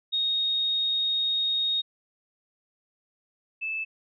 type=tone pair in turn; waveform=sine; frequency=3729 / 2625 Hz; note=A#7 / E7; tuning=0 / -8 cents; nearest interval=tritone; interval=608 cents; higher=first; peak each=-23 / -28 dBFS; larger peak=first; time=0.12-1.82 / 3.61-3.85 s; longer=first; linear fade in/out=20 ms; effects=none